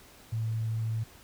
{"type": "tone", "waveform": "sine", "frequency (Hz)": 111.9, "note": "A2", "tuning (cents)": 30, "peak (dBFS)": -28, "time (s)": [0.32, 1.04], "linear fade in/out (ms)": 10, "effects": ["pink hiss -54 dBFS RMS until 1.23 s"]}